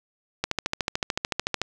click train, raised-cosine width 0.2 ms, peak -7 dBFS, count 17, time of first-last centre 0.44-1.616 s, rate 13.6 Hz, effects none

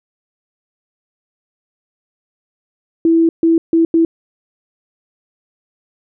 sine tone bursts at uneven times, 329.6 Hz, E4, in tune, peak -8 dBFS, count 4, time 3.05-3.29 / 3.43-3.58 / 3.73-3.85 / 3.94-4.05 s, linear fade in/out 2 ms, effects none

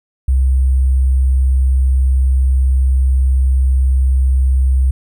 sine tone with sample-and-hold, 65.41 Hz, C2, in tune, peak -9 dBFS, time 0.28-4.91 s, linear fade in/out 5 ms, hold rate 8820 Hz, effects none

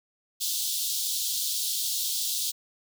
pink high-pass noise, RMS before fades -29 dBFS, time 0.4-2.52 s, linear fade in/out 20 ms, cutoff 3400 Hz, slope 48 dB/octave, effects none

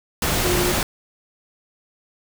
sine tone in noise, 356.3 Hz, F4, 35 cents sharp, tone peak -22 dBFS, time 0.44-0.72 s, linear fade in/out 2 ms, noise pink, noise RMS -21 dBFS, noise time 0.22-0.83 s, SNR -4 dB, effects none

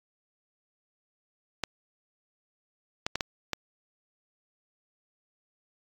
clicks, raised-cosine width 0.2 ms, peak -11 dBFS, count 5, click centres 1.637 / 3.065 / 3.156 / 3.208 / 3.533 s, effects AAC 64 kbps

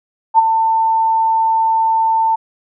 sine tone with ADSR envelope, 895 Hz, A5, 29 cents sharp, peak -3 dBFS, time 0.34-2.36 s, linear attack 45 ms, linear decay 20 ms, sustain -8 dB, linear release 13 ms, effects none

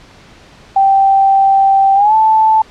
sine tone with pitch glide, 781 to 876.6 Hz, G5 to A5, -7 to -7 cents, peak -6 dBFS, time 0.76-2.62 s, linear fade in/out 5 ms, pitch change +200 cents, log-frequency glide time 1.95-2.14 s, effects pink hiss -41 dBFS RMS until 2.7 s + low-pass 5000 Hz 12 dB/octave

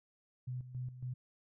sine tone with tremolo, 126 Hz, B2, 35 cents sharp, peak -37 dBFS, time 0.47-1.14 s, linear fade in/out 10 ms, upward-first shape square, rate 3.6 Hz, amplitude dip 70%, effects none

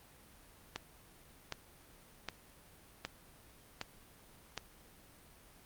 click train, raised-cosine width 0.2 ms, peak -20 dBFS, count 6, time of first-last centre 0.76-4.577 s, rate 1.31 Hz, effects pink hiss -60 dBFS RMS until 5.65 s + Opus 32 kbps

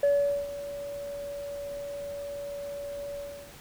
sine tone with ADSR envelope, 570 Hz, C#5, 48 cents sharp, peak -17 dBFS, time 0.03-3.54 s, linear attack 4 ms, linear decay 430 ms, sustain -17 dB, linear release 360 ms, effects tanh soft clip ceiling -18 dBFS + pink hiss -49 dBFS RMS until 3.6 s

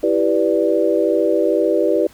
sine chord, E minor seventh, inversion none, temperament equal, 329.6 / 392 / 493.9 / 587.3 Hz, E4 / G4 / B4 / D5, 0 / 0 / 0 / 0 cents, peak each -19 dBFS, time 0.03-2.07 s, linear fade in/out 5 ms, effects pink hiss -48 dBFS RMS until 2.13 s

